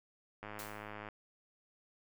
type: click train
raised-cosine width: 0.5 ms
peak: -30 dBFS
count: 70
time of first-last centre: 0.43-1.087 s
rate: 105 Hz
type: noise with exponential decay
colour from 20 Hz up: white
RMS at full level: -45 dBFS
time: 0.59-0.94 s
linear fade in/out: 1 ms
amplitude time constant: 75 ms
effects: none